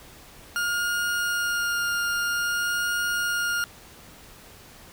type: tone with vibrato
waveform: 40% pulse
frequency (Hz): 1417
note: F6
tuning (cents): +25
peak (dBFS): -23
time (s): 0.56-3.64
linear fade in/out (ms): 0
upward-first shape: sine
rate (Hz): 0.51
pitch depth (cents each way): 10
effects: pink hiss -48 dBFS RMS until 4.92 s